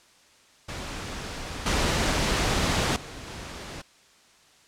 pink noise with level steps, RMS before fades -35 / -24 / -40 / -38 dBFS, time 0.68-3.82 s, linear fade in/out 10 ms, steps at 1.66 / 2.96 / 3.27 s, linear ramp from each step 2 ms, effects white hiss -57 dBFS RMS until 4.67 s + low-pass 7000 Hz 12 dB/octave

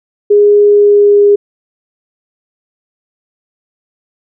sine tone with pitch glide, 412.2 to 408.2 Hz, G#4 to G#4, -13 to -30 cents, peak -3 dBFS, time 0.3-1.36 s, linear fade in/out 10 ms, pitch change -17 cents, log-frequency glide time 0.64-1.22 s, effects none

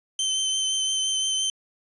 25% pulse tone with vibrato, 3090 Hz, G7, 26 cents flat, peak -19 dBFS, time 0.19-1.5 s, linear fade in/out 2 ms, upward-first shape triangle, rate 5.8 Hz, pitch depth 18 cents each way, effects resampled to 24000 Hz + 9-bit

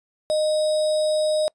sine tone with sample-and-hold, 616 Hz, D#5, 17 cents flat, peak -18 dBFS, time 0.3-1.48 s, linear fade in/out 0 ms, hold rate 4410 Hz, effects noise-tail reverb RT60 0.1 s tail -25 dB re dry + resampled to 22050 Hz

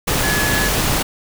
sine tone in noise, 1700 Hz, G#6, 40 cents sharp, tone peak -20 dBFS, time 0.23-0.69 s, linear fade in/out 10 ms, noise pink, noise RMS -18 dBFS, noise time 0.07-1.03 s, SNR -5 dB, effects none

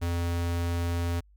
square tone, 85.8 Hz, F2, 30 cents flat, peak -27 dBFS, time 0.01-1.21 s, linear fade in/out 20 ms, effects added 50 Hz sine -55 dBFS peak until 1.36 s

